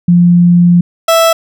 sine / 30% pulse tone pair in turn, 174.6 / 659.2 Hz, F3 / E5, 0 / 0 cents, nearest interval octave + major seventh, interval 2300 cents, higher second, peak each -3 dBFS, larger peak neither, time 0.08-0.81 / 1.08-1.33 s, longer first, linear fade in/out 5 ms, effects none

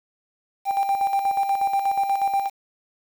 triangle tone with tremolo, 790 Hz, G5, 13 cents sharp, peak -15 dBFS, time 0.65-2.5 s, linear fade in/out 50 ms, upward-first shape square, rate 8.3 Hz, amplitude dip 55%, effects tanh soft clip ceiling -11 dBFS + 7-bit

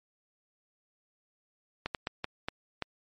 slowing click train, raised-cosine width 0.3 ms, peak -16 dBFS, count 6, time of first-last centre 1.86-2.823 s, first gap 88 ms, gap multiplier 1.4, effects MP3 48 kbps

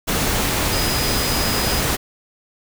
sine tone in noise, 4978 Hz, D#8, in tune, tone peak -26 dBFS, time 0.71-1.81 s, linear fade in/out 20 ms, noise pink, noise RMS -20 dBFS, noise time 0.07-1.97 s, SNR -9 dB, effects none

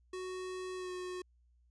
square tone with pitch glide, 370 to 364.1 Hz, F#4 to F#4, 0 to -28 cents, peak -40 dBFS, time 0.13-1.22 s, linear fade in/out 5 ms, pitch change -28 cents, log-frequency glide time 0.76-0.91 s, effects added 60 Hz sine -65 dBFS peak until 1.7 s + resampled to 22050 Hz

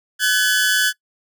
sawtooth tone pair together, 1514 / 1699.4 Hz, F#6 / G#6, +39 / +39 cents, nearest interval major second, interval 200 cents, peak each -14 dBFS, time 0.19-0.93 s, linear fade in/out 50 ms, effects noise-tail reverb RT60 0.1 s tail -22 dB re dry

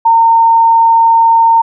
sine tone, 914 Hz, A#5, 34 cents flat, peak -4 dBFS, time 0.05-1.62 s, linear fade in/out 10 ms, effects none

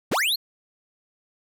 square linear sweep, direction up, 48.08 to 4435 Hz, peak -21 dBFS, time 0.11-0.36 s, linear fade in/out 10 ms, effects none

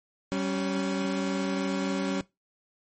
30% pulse tone pair together, 192.56 / 277.2 Hz, G3 / C#4, -31 / 0 cents, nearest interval tritone, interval 631 cents, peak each -27 dBFS, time 0.32-2.21 s, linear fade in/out 0 ms, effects noise-tail reverb RT60 0.2 s tail -20 dB re dry + MP3 32 kbps

